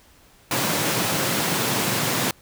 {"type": "high-pass noise", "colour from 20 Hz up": "pink", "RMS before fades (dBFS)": -23, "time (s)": [0.51, 2.31], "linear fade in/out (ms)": 2, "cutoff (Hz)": 110, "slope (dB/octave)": 48, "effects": ["pink hiss -54 dBFS RMS until 2.41 s"]}